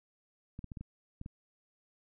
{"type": "clicks", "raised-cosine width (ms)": 5, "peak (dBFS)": -30, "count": 7, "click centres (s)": [0.591, 0.643, 0.718, 0.772, 0.81, 1.214, 1.261], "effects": []}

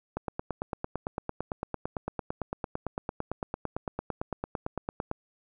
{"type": "click train", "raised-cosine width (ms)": 1, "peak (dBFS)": -17, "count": 45, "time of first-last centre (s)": [0.17, 5.114], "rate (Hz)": 8.9, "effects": []}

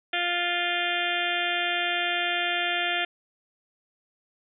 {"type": "harmonic tone", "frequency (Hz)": 350, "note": "F4", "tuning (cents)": 4, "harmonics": [1, 2, 4, 5, 6, 7, 8, 9, 10], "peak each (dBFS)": [-37, -31, -33, -31, -34, -32, -35, -33, -35], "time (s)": [0.13, 3.05], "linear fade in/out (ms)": 5, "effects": []}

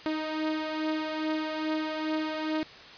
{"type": "beating tone pair", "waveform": "sawtooth", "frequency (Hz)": [311.1, 313.5], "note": ["D#4", "D#4"], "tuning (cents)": [0, 13], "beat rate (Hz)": 2.4, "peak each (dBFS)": [-26, -31], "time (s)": [0.06, 2.63], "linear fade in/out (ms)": 0, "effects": ["white hiss -47 dBFS RMS until 2.97 s", "resampled to 11025 Hz"]}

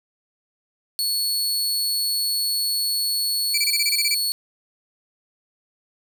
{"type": "tone", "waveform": "sawtooth", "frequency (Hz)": 4400, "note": "C#8", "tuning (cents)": -14, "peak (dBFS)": -18, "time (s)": [0.99, 4.32], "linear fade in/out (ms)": 0}
{"type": "tone bursts", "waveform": "20% pulse", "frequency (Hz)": 2329, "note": "D7", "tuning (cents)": -15, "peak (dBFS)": -15, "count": 10, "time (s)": [3.54, 4.146], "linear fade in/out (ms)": 5, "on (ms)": 39, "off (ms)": 24}
{"effects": []}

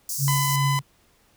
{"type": "high-pass noise", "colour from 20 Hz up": "pink", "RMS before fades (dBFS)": -29, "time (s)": [0.09, 0.56], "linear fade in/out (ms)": 2, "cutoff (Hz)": 5200, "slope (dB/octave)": 48}
{"type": "tone with tremolo", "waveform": "sine", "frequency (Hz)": 138.59, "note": "C#3", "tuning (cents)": 0, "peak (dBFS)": -19, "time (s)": [0.18, 0.82], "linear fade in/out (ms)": 50, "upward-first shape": "triangle", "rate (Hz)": 2.6, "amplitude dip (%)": 50}
{"type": "tone", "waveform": "sawtooth", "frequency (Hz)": 1007, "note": "B5", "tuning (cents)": 33, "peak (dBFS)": -20, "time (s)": [0.28, 0.79], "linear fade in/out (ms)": 0}
{"effects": ["pink hiss -61 dBFS RMS until 1.36 s"]}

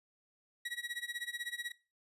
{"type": "tone with tremolo", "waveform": "30% pulse", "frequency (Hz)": 1917, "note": "A#6", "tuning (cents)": 48, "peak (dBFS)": -33, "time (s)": [0.65, 1.72], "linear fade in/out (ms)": 5, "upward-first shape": "sine", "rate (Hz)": 16, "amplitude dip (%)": 90, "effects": ["noise-tail reverb RT60 0.3 s tail -19 dB re dry", "resampled to 32000 Hz"]}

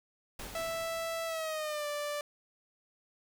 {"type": "noise with exponential decay", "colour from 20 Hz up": "pink", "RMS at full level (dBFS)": -42, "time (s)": [0.39, 2], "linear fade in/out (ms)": 5, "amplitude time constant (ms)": 350}
{"type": "tone with pitch glide", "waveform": "sawtooth", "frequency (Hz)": [659.3, 587.4], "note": ["E5", "D5"], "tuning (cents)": [0, 0], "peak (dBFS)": -30, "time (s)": [0.55, 2.21], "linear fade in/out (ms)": 2, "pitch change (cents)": -200, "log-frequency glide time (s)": [1.26, 1.87]}
{"effects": []}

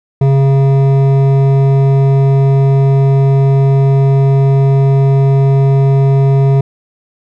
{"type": "tone with hard clipping", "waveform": "sine", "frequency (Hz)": 136.5, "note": "C#3", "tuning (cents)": -26, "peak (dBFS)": -8, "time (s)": [0.21, 6.61], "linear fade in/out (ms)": 5, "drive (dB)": 11, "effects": []}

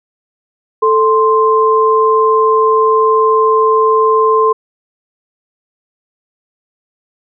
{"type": "tone pair together", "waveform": "sine", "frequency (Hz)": [440, 1046.5], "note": ["A4", "C6"], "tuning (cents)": [0, 0], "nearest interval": "octave + minor third", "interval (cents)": 1500, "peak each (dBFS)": -10, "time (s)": [0.82, 4.53], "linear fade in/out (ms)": 10, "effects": []}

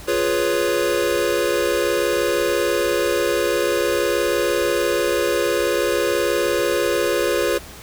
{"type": "chord", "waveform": "square", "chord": "C# dominant seventh", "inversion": "first", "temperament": "equal", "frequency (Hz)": [349.2, 415.3, 493.9, 554.4], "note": ["E#4", "G#4", "B4", "C#5"], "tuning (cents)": [0, 0, 0, 0], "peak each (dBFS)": -24, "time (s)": [0.07, 7.59], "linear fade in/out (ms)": 20, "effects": ["added 59 Hz sine -45 dBFS peak until 7.82 s", "pink hiss -39 dBFS RMS until 7.82 s"]}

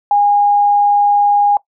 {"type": "tone", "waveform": "sine", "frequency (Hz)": 818, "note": "G#5", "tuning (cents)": -26, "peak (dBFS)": -8, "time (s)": [0.11, 1.57], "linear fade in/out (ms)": 2, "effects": ["noise-tail reverb RT60 0.1 s tail -19 dB re dry"]}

